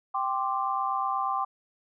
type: chord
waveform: sine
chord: G suspended fourth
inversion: none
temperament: equal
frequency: 784 / 1046.5 / 1174.7 Hz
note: G5 / C6 / D6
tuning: 0 / 0 / 0 cents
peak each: -30 dBFS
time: 0.14-1.45 s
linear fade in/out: 10 ms
effects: none